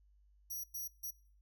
5% pulse tone bursts at uneven times, 5790 Hz, F#8, 38 cents flat, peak -34 dBFS, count 3, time 0.5-0.64 / 0.74-0.88 / 1.03-1.11 s, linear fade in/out 10 ms, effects noise-tail reverb RT60 0.5 s tail -21 dB re dry + added 50 Hz sine -64 dBFS peak until 1.41 s

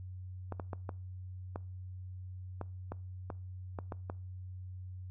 clicks, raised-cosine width 1 ms, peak -25 dBFS, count 11, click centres 0.523 / 0.598 / 0.732 / 0.892 / 1.559 / 2.613 / 2.92 / 3.302 / 3.788 / 3.922 / 4.099 s, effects noise-tail reverb RT60 0.4 s tail -23 dB re dry + added 92 Hz sine -42 dBFS peak until 5.1 s

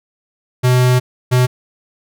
square tone pair in turn, 125.8 / 125.8 Hz, B2 / B2, +32 / +32 cents, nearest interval unison, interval 0 cents, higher neither, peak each -10 dBFS, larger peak neither, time 0.63-1 / 1.31-1.47 s, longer first, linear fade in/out 20 ms, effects none

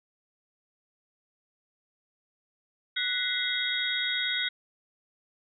sine tone cluster, 1483 / 1951 / 2080 / 3336 / 3750 Hz, F#6 / B6 / C7 / G#7 / A#7, +4 / -22 / -11 / +7 / +10 cents, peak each -33 / -36 / -35 / -32 / -31 dBFS, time 2.96-4.49 s, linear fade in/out 10 ms, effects none

